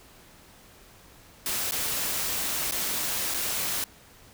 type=noise with dropouts; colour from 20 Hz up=white; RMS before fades=-29 dBFS; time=1.46-3.84 s; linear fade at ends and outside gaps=1 ms; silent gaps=1.71-1.72 / 2.711-2.721 / 3.34-3.344 s; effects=pink hiss -53 dBFS RMS until 4.33 s